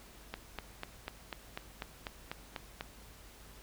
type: click train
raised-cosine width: 0.3 ms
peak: -22 dBFS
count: 11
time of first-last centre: 0.34-2.809 s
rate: 4.05 Hz
effects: added 50 Hz sine -57 dBFS peak until 3.62 s + pink hiss -56 dBFS RMS until 3.62 s